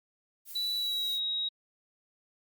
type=noise; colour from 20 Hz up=violet; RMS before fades=-43 dBFS; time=0.45-1.2 s; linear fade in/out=50 ms
type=tone with pitch glide; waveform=sine; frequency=3951 to 3805 Hz; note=B7 to A#7; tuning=0 to +35 cents; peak=-29 dBFS; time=0.55-1.49 s; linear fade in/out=10 ms; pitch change=-65 cents; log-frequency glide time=0.75-1.17 s
effects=Opus 48 kbps